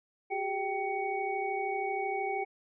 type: tone cluster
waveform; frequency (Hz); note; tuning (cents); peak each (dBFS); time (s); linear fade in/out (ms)
sine; 374.3 / 407.2 / 778 / 2237; F#4 / G#4 / G5 / C#7; +20 / -34 / -13 / +15; -38 / -36 / -33 / -38; 0.3-2.45; 20
effects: none